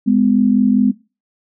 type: tone pair together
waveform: sine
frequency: 207.1 / 252.1 Hz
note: G#3 / B3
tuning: -5 / +36 cents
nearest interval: minor third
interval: 341 cents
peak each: -13 dBFS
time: 0.06-0.92 s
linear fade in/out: 20 ms
effects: noise-tail reverb RT60 0.3 s tail -19 dB re dry